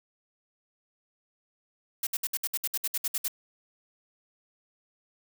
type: noise bursts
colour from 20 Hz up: blue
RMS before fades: -29 dBFS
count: 13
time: 2.03-3.281 s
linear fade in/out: 5 ms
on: 39 ms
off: 62 ms
effects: none